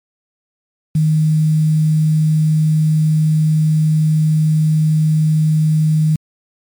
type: tone with quantisation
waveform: sine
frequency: 155.56 Hz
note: D#3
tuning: in tune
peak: -10 dBFS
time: 0.95-6.16 s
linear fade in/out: 5 ms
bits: 6
effects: MP3 96 kbps